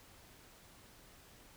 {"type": "silence", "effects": ["pink hiss -60 dBFS RMS until 1.56 s"]}